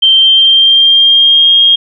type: tone with pitch glide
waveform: sine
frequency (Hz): 3136 to 3241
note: G7 to G#7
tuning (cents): 0 to -43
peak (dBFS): -3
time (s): 0.02-1.76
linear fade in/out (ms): 10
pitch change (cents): +57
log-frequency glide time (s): 0.13-1.53
effects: none